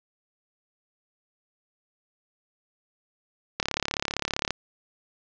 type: click train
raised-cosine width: 0.2 ms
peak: -8 dBFS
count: 33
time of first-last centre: 3.6-4.507 s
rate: 35.3 Hz
effects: resampled to 16000 Hz + 7-bit